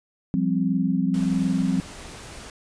sine chord, F suspended second, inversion none, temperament equal, 174.61 / 196 / 261.6 Hz, F3 / G3 / C4, 0 / 0 / 0 cents, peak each -24 dBFS, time 0.34-1.8 s, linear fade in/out 0 ms
pink noise, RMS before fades -40 dBFS, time 1.14-2.5 s, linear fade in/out 2 ms
effects resampled to 22050 Hz

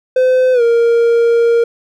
triangle tone with pitch glide, 512 to 466.8 Hz, C5 to A#4, -38 to +2 cents, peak -6 dBFS, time 0.16-1.64 s, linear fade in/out 5 ms, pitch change -160 cents, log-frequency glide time 0.53-0.62 s, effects none

